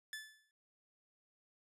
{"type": "tone with exponential decay", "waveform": "sawtooth", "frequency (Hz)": 1740, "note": "A6", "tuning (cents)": -20, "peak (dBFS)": -37, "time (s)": [0.13, 0.51], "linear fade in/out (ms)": 1, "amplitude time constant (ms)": 82, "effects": ["resampled to 32000 Hz"]}